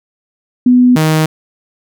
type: tone pair in turn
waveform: sine / sawtooth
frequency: 248.4 / 156.82 Hz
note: B3 / D#3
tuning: +10 / +14 cents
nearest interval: minor sixth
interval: 796 cents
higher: first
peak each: -4 / -5 dBFS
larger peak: first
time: 0.66-0.96 / 0.96-1.26 s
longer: neither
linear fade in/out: 5 ms
effects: none